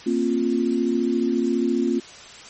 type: chord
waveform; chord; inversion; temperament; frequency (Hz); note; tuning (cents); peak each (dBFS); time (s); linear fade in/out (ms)
sine; Bb suspended second; none; equal with one note detuned; 233.1 / 267.6 / 349.2; Bb3 / C4 / F4; 0 / +39 / 0; -23; 0.06-2; 10
effects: white hiss -42 dBFS RMS until 2.49 s + MP3 32 kbps